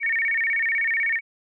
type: tone with vibrato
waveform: sine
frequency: 2023 Hz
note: B6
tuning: 41 cents sharp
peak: -20 dBFS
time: 0-1.21 s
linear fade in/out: 50 ms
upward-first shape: square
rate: 16 Hz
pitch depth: 180 cents each way
effects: none